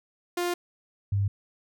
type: tone pair in turn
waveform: sawtooth / sine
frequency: 351.7 / 99.84 Hz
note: F4 / G2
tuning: +12 / +32 cents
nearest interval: octave + minor seventh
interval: 2180 cents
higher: first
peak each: -22 dBFS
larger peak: neither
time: 0.37-0.54 / 1.12-1.28 s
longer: first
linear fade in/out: 5 ms
effects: none